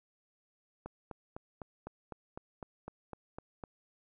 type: click train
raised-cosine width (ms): 1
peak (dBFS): -28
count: 12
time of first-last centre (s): 0.86-3.638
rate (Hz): 3.96
effects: none